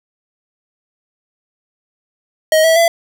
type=tone with pitch steps; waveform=square; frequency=629 / 650.4 / 672.6 Hz; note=D#5 / E5 / E5; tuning=+19 / -23 / +35 cents; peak=-9 dBFS; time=2.52-2.88 s; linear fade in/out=2 ms; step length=120 ms; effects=none